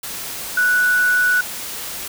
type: tone in noise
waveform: sine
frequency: 1478 Hz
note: F#6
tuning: 2 cents flat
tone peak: -13 dBFS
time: 0.57-1.41 s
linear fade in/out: 5 ms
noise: white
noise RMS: -29 dBFS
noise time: 0.03-2.08 s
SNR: +13 dB
effects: none